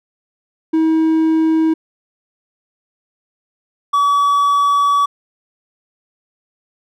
triangle tone pair in turn, 320 / 1140.4 Hz, D#4 / C#6, +49 / +49 cents, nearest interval octave + minor seventh, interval 2200 cents, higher second, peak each -9 dBFS, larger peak neither, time 0.73-1.74 / 3.93-5.06 s, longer second, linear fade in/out 10 ms, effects none

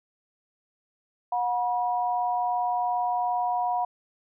sine tone pair together, 724.4 / 967 Hz, F#5 / B5, -37 / -37 cents, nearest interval perfect fourth, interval 500 cents, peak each -25 / -28 dBFS, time 1.32-3.85 s, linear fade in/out 5 ms, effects none

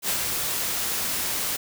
white noise with ADSR envelope, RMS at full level -24 dBFS, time 0.02-1.57 s, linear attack 69 ms, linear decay 100 ms, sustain -3 dB, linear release 13 ms, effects none

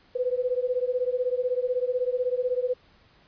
sine beating tone pair, 493.9 / 509.9 Hz, B4 / C5, 0 / -45 cents, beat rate 16 Hz, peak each -26 / -27 dBFS, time 0.15-2.74 s, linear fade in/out 10 ms, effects pink hiss -59 dBFS RMS until 3.27 s + resampled to 11025 Hz

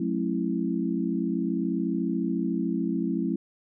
sine tone cluster, 181.9 / 215.7 / 269.6 / 330.1 Hz, F#3 / A3 / C#4 / E4, -29 / -34 / -48 / +2 cents, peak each -30 dBFS, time 0-3.36 s, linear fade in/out 5 ms, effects none

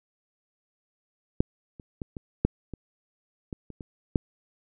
clicks, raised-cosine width 3 ms, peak -7 / -30 / -20 / -23 / -7 / -23 / -21 / -28 / -26 / -8 dBFS, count 10, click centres 1.405 / 1.798 / 2.018 / 2.168 / 2.45 / 2.737 / 3.528 / 3.703 / 3.808 / 4.158 s, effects none

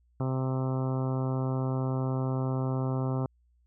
harmonic tone, 130.81 Hz, C3, in tune, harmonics 1 / 2 / 3 / 4 / 5 / 6 / 7 / 8 / 9 / 10, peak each -28 / -34 / -38 / -40 / -42 / -44 / -45 / -46 / -47 / -48 dBFS, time 0.2-3.26 s, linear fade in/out 2 ms, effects added 60 Hz sine -63 dBFS peak until 3.66 s

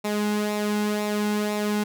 sawtooth tone with flanger, 209.1 Hz, G#3, 12 cents sharp, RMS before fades -25 dBFS, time 0.04-1.84 s, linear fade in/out 10 ms, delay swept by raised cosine 0.63 to 1.73 ms, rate 2 Hz, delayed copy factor -0.55, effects none

